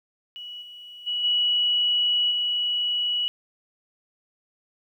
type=tone with level steps; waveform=sine; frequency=2932 Hz; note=F#7; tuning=16 cents flat; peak=-35 / -40 / -24 / -19 / -22 dBFS; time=0.36-3.28 s; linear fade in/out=0 ms; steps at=0.61 / 1.06 / 1.23 / 2.3 s; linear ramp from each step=20 ms; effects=10-bit